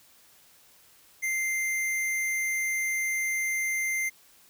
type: tone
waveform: square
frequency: 2090 Hz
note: C7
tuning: 2 cents flat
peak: -27 dBFS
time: 1.22-4.1 s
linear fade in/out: 20 ms
effects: white hiss -58 dBFS RMS until 4.49 s